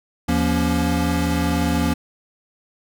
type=tone cluster; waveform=square; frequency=79 / 171.9 / 236.5 / 282 Hz; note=D#2 / F3 / A#3 / C#4; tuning=+27 / -27 / +25 / +30 cents; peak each=-24 dBFS; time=0.28-1.94 s; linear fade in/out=10 ms; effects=none